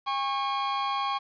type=tone pair together; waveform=45% pulse; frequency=808 / 1096.8 Hz; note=G#5 / C#6; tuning=-48 / -19 cents; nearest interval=perfect fourth; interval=529 cents; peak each=-31 / -28 dBFS; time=0.06-1.19 s; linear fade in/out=20 ms; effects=resampled to 11025 Hz + 9-bit